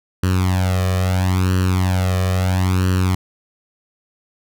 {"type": "tone with flanger", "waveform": "sawtooth", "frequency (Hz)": 92.5, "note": "F#2", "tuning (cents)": 0, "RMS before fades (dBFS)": -17, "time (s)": [0.23, 3.15], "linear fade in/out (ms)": 5, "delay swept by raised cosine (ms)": [0.68, 1.68], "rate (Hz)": 0.75, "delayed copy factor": 0.85, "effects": []}